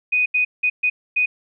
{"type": "tone bursts at uneven times", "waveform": "sine", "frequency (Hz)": 2489, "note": "D#7", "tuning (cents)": 0, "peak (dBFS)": -15, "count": 5, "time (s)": [[0.12, 0.26], [0.34, 0.45], [0.63, 0.7], [0.83, 0.9], [1.16, 1.26]], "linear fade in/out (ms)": 10, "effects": []}